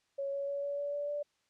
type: tone with pitch steps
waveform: sine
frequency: 554.4 / 559.2 / 564.1 / 569 / 574 / 578.9 / 584 Hz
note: C#5 / C#5 / C#5 / C#5 / D5 / D5 / D5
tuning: 0 / +15 / +30 / +45 / -40 / -25 / -10 cents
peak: -33 dBFS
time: 0.18-1.23 s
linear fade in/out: 10 ms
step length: 150 ms
effects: white hiss -75 dBFS RMS until 1.49 s + low-pass 6000 Hz 12 dB/octave